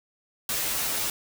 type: noise with comb filter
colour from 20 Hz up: white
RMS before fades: -28 dBFS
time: 0.49-1.1 s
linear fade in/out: 2 ms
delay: 11 ms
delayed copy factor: -0.65
effects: none